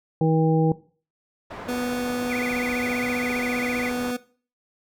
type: harmonic tone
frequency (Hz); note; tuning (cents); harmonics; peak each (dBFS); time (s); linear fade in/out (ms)
160; D#3; +49; 1 / 2 / 3 / 5; -19 / -24 / -24 / -29; 0.21-0.72; 2
type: low-pass noise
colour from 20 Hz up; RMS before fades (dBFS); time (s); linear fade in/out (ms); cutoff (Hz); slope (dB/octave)
white; -37; 1.5-4.12; 10; 1100; 12
type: tone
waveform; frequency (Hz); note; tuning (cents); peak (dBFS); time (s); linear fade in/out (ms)
25% pulse; 246.5; B3; -3; -21; 1.68-4.17; 10
type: tone with vibrato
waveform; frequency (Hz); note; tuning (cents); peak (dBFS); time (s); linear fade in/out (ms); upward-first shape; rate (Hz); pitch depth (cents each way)
sine; 2200; C#7; -14; -28; 2.29-3.91; 20; sine; 15; 190
effects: noise-tail reverb RT60 0.4 s tail -18 dB re dry